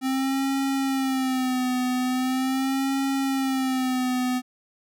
square tone with vibrato, 261.6 Hz, C4, in tune, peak -23 dBFS, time 0.01-4.42 s, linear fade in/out 50 ms, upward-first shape sine, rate 0.41 Hz, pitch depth 67 cents each way, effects none

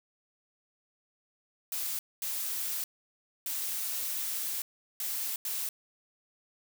blue noise bursts at uneven times, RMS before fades -34 dBFS, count 5, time 1.72-1.99 / 2.22-2.84 / 3.46-4.62 / 5-5.36 / 5.45-5.69 s, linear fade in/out 2 ms, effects none

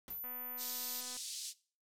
pink noise with exponential decay, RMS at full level -50 dBFS, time 0.08-0.31 s, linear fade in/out 0 ms, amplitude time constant 50 ms
sine tone, 13990 Hz, A9, 11 cents flat, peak -40 dBFS, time 0.1-1.01 s, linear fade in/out 5 ms
click train, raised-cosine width 0.5 ms, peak -40 dBFS, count 233, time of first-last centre 0.24-1.168 s, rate 250 Hz
pink band-pass noise, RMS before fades -44 dBFS, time 0.57-1.54 s, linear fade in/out 50 ms, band 3900 to 10000 Hz, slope 24 dB/octave
effects noise-tail reverb RT60 0.4 s tail -20 dB re dry

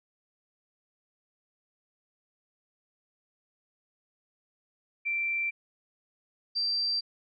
sine tone pair in turn, 2349 / 4698 Hz, D7 / D8, 0 / 0 cents, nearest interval octave, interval 1200 cents, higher second, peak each -27 / -26 dBFS, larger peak second, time 5.05-5.51 / 6.55-7.01 s, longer neither, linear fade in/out 20 ms, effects none

